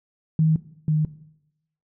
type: tone pair in turn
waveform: sine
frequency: 158 / 154.03 Hz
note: D#3 / D#3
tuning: +27 / -17 cents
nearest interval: unison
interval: 44 cents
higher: first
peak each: -15 / -17 dBFS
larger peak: first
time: 0.39-0.56 / 0.88-1.05 s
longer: neither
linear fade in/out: 2 ms
effects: noise-tail reverb RT60 0.8 s tail -17 dB re dry